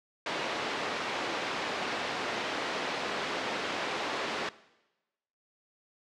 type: band-pass noise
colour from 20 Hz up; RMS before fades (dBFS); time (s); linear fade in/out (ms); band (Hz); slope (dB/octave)
pink; -34; 0.26-4.49; 2; 360 to 3800; 12
effects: noise-tail reverb RT60 1.0 s tail -19 dB re dry + low-pass 7000 Hz 12 dB/octave